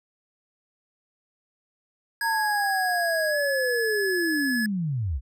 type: linear sweep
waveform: sine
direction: down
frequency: 925 to 55 Hz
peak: -24 dBFS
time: 2.21-5.21 s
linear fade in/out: 50 ms
type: tone with pitch glide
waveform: square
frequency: 1658 to 1705.6 Hz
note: G#6 to G#6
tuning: -3 to +46 cents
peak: -26 dBFS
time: 2.21-4.66 s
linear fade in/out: 2 ms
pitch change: +49 cents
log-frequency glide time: 3.28-3.38 s
effects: none